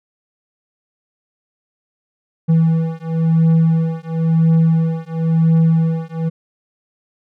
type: beating tone pair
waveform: triangle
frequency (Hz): 162.6 / 163.57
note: E3 / E3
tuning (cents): -23 / -13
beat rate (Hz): 0.97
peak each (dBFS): -13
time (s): 2.48-6.3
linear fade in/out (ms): 20
effects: none